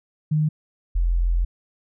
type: tone pair in turn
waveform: sine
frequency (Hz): 153.3 / 43.02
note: D#3 / F1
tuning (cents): -25 / -25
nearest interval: octave + minor seventh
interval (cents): 2200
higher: first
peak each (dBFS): -17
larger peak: neither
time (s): 0.31-0.49 / 0.95-1.45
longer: second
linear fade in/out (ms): 10
effects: none